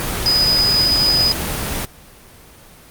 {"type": "tone in noise", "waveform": "sine", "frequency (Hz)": 4978, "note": "D#8", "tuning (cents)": 0, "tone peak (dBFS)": -12, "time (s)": [0.26, 1.32], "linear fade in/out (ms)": 0, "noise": "pink", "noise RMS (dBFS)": -22, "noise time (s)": [0, 1.85], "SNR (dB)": 7, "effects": ["pink hiss -43 dBFS RMS until 2.9 s", "Opus 24 kbps"]}